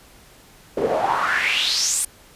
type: noise with band-pass filter sweep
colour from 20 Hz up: pink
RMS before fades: -21 dBFS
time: 0.77-2.05 s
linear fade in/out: 5 ms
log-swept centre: 400 to 9600 Hz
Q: 5.3
effects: pink hiss -49 dBFS RMS until 2.35 s + resampled to 32000 Hz